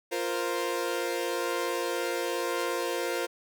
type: chord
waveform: sawtooth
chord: F suspended fourth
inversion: none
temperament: equal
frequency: 349.2 / 466.2 / 523.3 Hz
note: F4 / Bb4 / C5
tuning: 0 / 0 / 0 cents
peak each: -29 dBFS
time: 0.11-3.27 s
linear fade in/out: 20 ms
effects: none